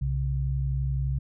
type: tone pair together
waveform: sine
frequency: 63.26 / 135.1 Hz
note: B1 / C#3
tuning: +42 / -44 cents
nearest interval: octave + minor second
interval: 1314 cents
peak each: -27 dBFS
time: 0.01-1.19 s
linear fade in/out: 10 ms
effects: none